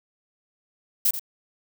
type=noise with echo; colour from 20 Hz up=violet; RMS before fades=-20 dBFS; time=1.05-1.11 s; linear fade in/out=5 ms; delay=85 ms; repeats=1; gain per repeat=-11 dB; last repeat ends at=1.195 s; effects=none